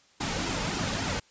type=noise with flanger; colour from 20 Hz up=pink; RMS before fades=-30 dBFS; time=0.2-1.2 s; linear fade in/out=10 ms; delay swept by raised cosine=1.7 to 3 ms; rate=3.6 Hz; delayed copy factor=-0.6; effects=white hiss -61 dBFS RMS until 1.3 s + resampled to 16000 Hz